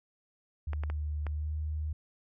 sine tone with pitch glide, 74.9 to 76.69 Hz, D2 to D#2, +35 to -24 cents, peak -31 dBFS, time 0.67-1.93 s, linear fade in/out 5 ms, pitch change +41 cents, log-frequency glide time 1.3-1.52 s
clicks, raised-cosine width 0.5 ms, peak -25 dBFS, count 4, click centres 0.733 / 0.836 / 0.9 / 1.267 s
effects none

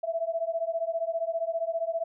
sine beating tone pair, 655 / 670 Hz, E5 / E5, -11 / +28 cents, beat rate 15 Hz, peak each -30 dBFS, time 0.03-2.04 s, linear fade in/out 10 ms, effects none

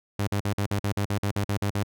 sawtooth tone bursts, 100.9 Hz, G#2, 49 cents flat, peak -20 dBFS, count 13, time 0.19-1.834 s, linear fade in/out 5 ms, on 84 ms, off 46 ms, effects none

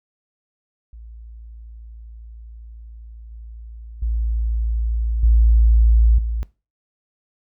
sine tone with level steps, 56.3 Hz, A1, 40 cents sharp, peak -36 / -34 / -18 / -10 / -20 dBFS, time 0.93-6.43 s, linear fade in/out 0 ms, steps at 3.31 / 4.02 / 5.23 / 6.18 s, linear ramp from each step 5 ms, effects noise-tail reverb RT60 0.3 s tail -20 dB re dry

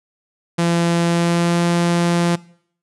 sawtooth tone with pitch glide, 170.2 to 172.08 Hz, F3 to F3, -44 to -25 cents, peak -11 dBFS, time 0.58-2.36 s, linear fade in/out 10 ms, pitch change +19 cents, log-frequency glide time 1.06-1.65 s, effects noise-tail reverb RT60 0.6 s tail -21 dB re dry + resampled to 24000 Hz

